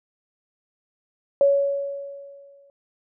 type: tone with exponential decay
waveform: sine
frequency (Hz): 560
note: C#5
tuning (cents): +18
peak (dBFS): -12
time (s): 1.41-2.7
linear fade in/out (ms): 1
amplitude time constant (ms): 280
effects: none